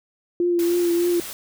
sine tone with vibrato, 346.4 Hz, F4, 14 cents flat, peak -17 dBFS, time 0.4-1.2 s, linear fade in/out 2 ms, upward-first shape triangle, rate 3.3 Hz, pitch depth 32 cents each way
white noise, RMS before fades -34 dBFS, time 0.59-1.33 s, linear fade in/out 0 ms
effects none

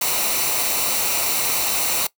white noise with comb filter, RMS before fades -21 dBFS, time 0.01-2.07 s, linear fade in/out 5 ms, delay 0.6 ms, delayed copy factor -0.55, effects noise-tail reverb RT60 0.1 s tail -20 dB re dry

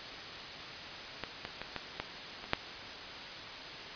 clicks, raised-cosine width 0.3 ms, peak -19 / -21 / -22 / -19 / -17 / -28 / -10 dBFS, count 7, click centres 1.237 / 1.451 / 1.616 / 1.763 / 2 / 2.441 / 2.534 s, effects white hiss -43 dBFS RMS until 3.95 s + resampled to 11025 Hz

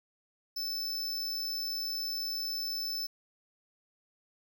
square tone, 5274 Hz, E8, in tune, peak -33 dBFS, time 0.56-3.07 s, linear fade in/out 10 ms, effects 10-bit

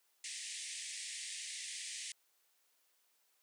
white band-pass noise, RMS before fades -45 dBFS, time 0.24-2.12 s, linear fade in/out 2 ms, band 1800 to 9500 Hz, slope 96 dB/octave, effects white hiss -75 dBFS RMS until 3.42 s + high-pass 400 Hz 12 dB/octave

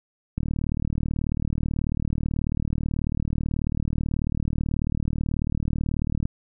click train, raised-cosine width 5 ms, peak -13 dBFS, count 226, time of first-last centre 0.38-6.255 s, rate 38.3 Hz, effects none

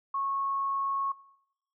sine tone, 1098 Hz, C#6, 17 cents flat, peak -28 dBFS, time 0.14-1.12 s, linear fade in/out 5 ms, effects noise-tail reverb RT60 0.8 s tail -20 dB re dry

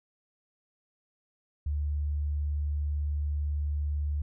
sine tone, 73.5 Hz, D2, 2 cents sharp, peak -27 dBFS, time 1.66-4.22 s, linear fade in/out 5 ms, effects none

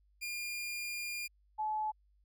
sawtooth / sine tone pair in turn, 2411 / 859.6 Hz, D7 / A5, +45 / -41 cents, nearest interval octave + tritone, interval 1786 cents, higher first, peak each -34 / -32 dBFS, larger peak second, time 0.21-1.28 / 1.58-1.92 s, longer first, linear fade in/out 20 ms, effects added 50 Hz sine -66 dBFS peak until 2.24 s

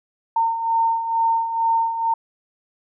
sine beating tone pair, 910 / 912.2 Hz, A#5 / A#5, -42 / -38 cents, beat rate 2.2 Hz, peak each -25 / -18 dBFS, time 0.36-2.14 s, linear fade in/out 5 ms, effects none

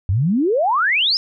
sine exponential sweep, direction up, 85.9 to 5300 Hz, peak -14 dBFS, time 0.09-1.17 s, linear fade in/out 0 ms, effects none

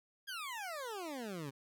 20% pulse exponential sweep, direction down, 1661.2 to 130.81 Hz, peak -36 dBFS, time 0.27-1.51 s, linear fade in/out 20 ms, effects none

